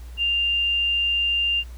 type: tone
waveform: sine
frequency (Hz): 2794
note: F7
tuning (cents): 0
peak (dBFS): -19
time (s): 0.17-1.64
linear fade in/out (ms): 50
effects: added 60 Hz sine -35 dBFS peak until 1.77 s + pink hiss -52 dBFS RMS until 1.77 s